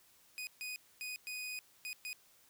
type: tone bursts at uneven times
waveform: sawtooth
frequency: 2489 Hz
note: D#7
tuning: in tune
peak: -37 dBFS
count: 6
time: 0.38-0.47 / 0.61-0.76 / 1.01-1.16 / 1.27-1.59 / 1.85-1.93 / 2.05-2.13 s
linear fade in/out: 0 ms
effects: white hiss -66 dBFS RMS until 2.49 s